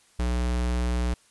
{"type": "tone", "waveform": "square", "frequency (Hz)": 60.7, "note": "B1", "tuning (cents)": -29, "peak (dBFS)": -24, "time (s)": [0.19, 1.14], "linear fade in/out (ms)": 5, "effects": ["white hiss -60 dBFS RMS until 1.3 s", "resampled to 24000 Hz"]}